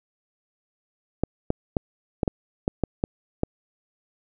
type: clicks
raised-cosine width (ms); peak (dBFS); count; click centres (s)
2; -8; 9; 1.236 / 1.504 / 1.768 / 2.232 / 2.278 / 2.679 / 2.837 / 3.039 / 3.434
effects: none